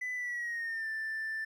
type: tone with pitch glide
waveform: triangle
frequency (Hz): 1999 to 1770.6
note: B6 to A6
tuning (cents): +20 to +10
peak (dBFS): -31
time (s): 0.01-1.45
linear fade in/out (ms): 10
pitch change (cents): -210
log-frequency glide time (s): 0.14-0.89
effects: tanh soft clip ceiling -29 dBFS